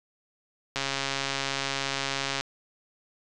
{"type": "click train", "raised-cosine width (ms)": 0.2, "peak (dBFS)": -11, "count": 227, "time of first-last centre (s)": [0.76, 2.41], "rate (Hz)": 137, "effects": ["resampled to 24000 Hz"]}